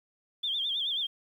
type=tone with vibrato; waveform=sine; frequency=3377 Hz; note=G#7; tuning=28 cents sharp; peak=-28 dBFS; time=0.43-1.07 s; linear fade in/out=10 ms; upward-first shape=sine; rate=9.3 Hz; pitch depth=120 cents each way; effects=10-bit